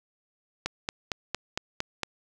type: click train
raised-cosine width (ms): 0.2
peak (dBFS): -11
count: 7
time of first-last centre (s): 0.66-2.033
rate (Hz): 4.37
effects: none